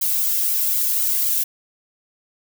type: noise with flanger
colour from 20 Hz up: violet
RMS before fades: -20 dBFS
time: 0.01-1.44 s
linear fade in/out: 10 ms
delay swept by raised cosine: 1.1 to 1.71 ms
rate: 4 Hz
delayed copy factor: -0.6
effects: none